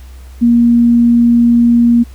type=tone; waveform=sine; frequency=236.4 Hz; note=A#3; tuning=24 cents sharp; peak=-5 dBFS; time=0.41-2.04 s; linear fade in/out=20 ms; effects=added 64 Hz sine -30 dBFS peak until 2.14 s + pink hiss -45 dBFS RMS until 2.14 s